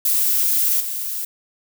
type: noise with level steps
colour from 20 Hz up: violet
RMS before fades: -18 / -26 dBFS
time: 0.05-1.25 s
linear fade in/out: 5 ms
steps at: 0.8 s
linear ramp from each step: 5 ms
effects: none